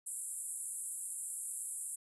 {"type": "band-pass noise", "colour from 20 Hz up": "white", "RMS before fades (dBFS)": -42, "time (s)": [0.06, 1.96], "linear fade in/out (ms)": 10, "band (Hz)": [7700, 11000], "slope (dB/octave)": 96, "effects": []}